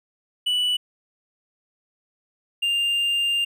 triangle tone pair in turn, 2960 / 2799 Hz, F#7 / F7, 0 / +3 cents, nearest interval minor second, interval 97 cents, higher first, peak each -18 dBFS, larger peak neither, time 0.46-0.77 / 2.62-3.45 s, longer second, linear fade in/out 10 ms, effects none

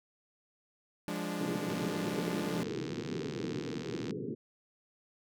sawtooth chord, D diminished, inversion first, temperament equal with one note detuned, 174.61 / 206.2 / 293.7 Hz, F3 / Ab3 / D4, 0 / -12 / 0 cents, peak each -35 dBFS, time 1.08-2.63 s, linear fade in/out 0 ms
white band-pass noise, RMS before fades -38 dBFS, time 1.4-4.35 s, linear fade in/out 10 ms, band 110 to 470 Hz, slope 96 dB/octave
click train, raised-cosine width 0.2 ms, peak -27 dBFS, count 186, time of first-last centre 1.69-4.108 s, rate 76.5 Hz
effects none

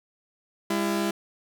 sawtooth tone pair together, 202.3 / 336.9 Hz, G#3 / E4, -45 / +38 cents, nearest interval major sixth, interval 883 cents, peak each -23 dBFS, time 0.7-1.11 s, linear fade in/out 5 ms, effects none

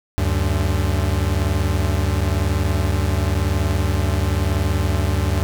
40% pulse tone pair together, 74.53 / 95.5 Hz, D2 / G2, +26 / -45 cents, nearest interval major third, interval 429 cents, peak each -19 dBFS, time 0.18-5.43 s, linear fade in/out 0 ms, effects none

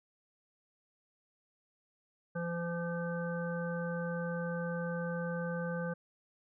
harmonic tone, 170.9 Hz, F3, 37 cents flat, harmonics 1 / 3 / 5 / 7 / 9, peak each -36 / -38 / -49 / -48 / -43 dBFS, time 2.35-5.94 s, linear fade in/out 10 ms, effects none

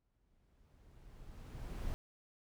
brown noise with exponential growth, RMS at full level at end -39 dBFS, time 0-1.94 s, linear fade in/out 0 ms, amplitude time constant 420 ms, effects none

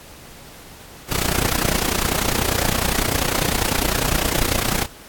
pink noise with amplitude modulation, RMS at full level -17 dBFS, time 1.08-4.87 s, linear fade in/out 50 ms, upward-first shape sine, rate 30 Hz, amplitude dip 85%, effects pink hiss -42 dBFS RMS until 5.08 s + AAC 64 kbps

